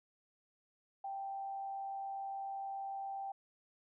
sine tone with frequency modulation, 784 Hz, G5, in tune, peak -39 dBFS, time 1.04-3.32 s, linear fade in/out 5 ms, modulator 107 Hz, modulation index 0.23, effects none

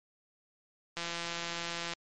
click train, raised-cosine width 0.2 ms, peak -19 dBFS, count 165, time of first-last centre 0.97-1.935 s, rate 170 Hz, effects MP3 48 kbps

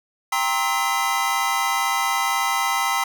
square tone cluster, 794 / 938 / 1056 / 1299 / 2023 Hz, G5 / A#5 / C6 / E6 / B6, +22 / +11 / +16 / -26 / +41 cents, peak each -27 dBFS, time 0.32-3.04 s, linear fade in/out 5 ms, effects none

